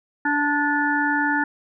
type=harmonic tone with a mistuned harmonic; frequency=291 Hz; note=D4; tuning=16 cents flat; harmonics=1 / 3 / 5 / 6; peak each=-24 / -24 / -24 / -24 dBFS; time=0.25-1.44 s; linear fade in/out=5 ms; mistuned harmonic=3; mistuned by=+16 cents; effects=none